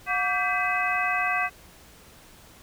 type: tone cluster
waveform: sine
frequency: 724 / 1152 / 1566 / 2008 / 2555 Hz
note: F#5 / D6 / G6 / B6 / D#7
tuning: -38 / -34 / -2 / +28 / +45 cents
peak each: -29 dBFS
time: 0.06-1.5 s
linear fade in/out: 50 ms
effects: pink hiss -51 dBFS RMS until 2.62 s